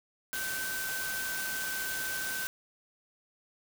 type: tone in noise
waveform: sine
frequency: 1536 Hz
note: G6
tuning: 36 cents flat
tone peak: -35 dBFS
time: 0.33-2.47 s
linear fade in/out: 0 ms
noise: white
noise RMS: -37 dBFS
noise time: 0.33-2.47 s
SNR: -1 dB
effects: none